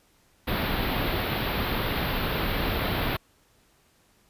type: band-stop noise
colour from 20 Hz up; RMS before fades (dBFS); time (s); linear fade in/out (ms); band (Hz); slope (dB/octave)
pink; -27; 0.47-3.17; 10; 4200 to 13000; 48
effects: pink hiss -63 dBFS RMS until 4.29 s + resampled to 32000 Hz